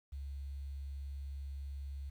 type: tone with quantisation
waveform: sine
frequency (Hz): 69.3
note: C#2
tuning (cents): 0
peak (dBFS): -40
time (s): 0.12-2.1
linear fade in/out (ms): 10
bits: 11
effects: none